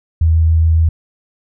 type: tone with vibrato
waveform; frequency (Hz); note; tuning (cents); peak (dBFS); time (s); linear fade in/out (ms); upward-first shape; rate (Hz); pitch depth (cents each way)
sine; 81; E2; -30; -8; 0.21-0.89; 5; sine; 7.2; 9
effects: none